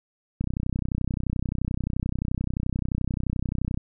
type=click train; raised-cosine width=5 ms; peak=-14 dBFS; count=107; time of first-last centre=0.41-3.775 s; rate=31.5 Hz; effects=none